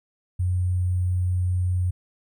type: tone with sample-and-hold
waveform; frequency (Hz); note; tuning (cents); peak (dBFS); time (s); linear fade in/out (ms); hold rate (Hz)
sine; 90.5; F#2; -38; -20; 0.39-1.91; 10; 8820
effects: none